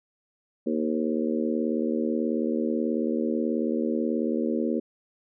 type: harmonic tone with a mistuned harmonic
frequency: 78.4 Hz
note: D#2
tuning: 14 cents sharp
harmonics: 3 / 4 / 5 / 6 / 7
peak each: -27 / -29 / -31 / -33 / -34 dBFS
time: 0.66-4.8 s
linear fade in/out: 10 ms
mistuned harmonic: 7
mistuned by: -25 cents
effects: none